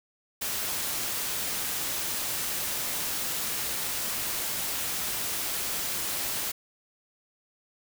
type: noise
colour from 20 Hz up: white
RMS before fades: -31 dBFS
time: 0.41-6.52 s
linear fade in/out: 10 ms
effects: none